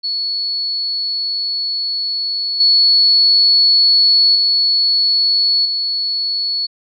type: tone with level steps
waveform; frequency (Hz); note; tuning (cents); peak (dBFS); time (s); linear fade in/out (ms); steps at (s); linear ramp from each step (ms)
sine; 4401; C#8; -13; -17 / -8 / -11 / -16; 0.03-6.67; 20; 2.6 / 4.35 / 5.65; 5
effects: none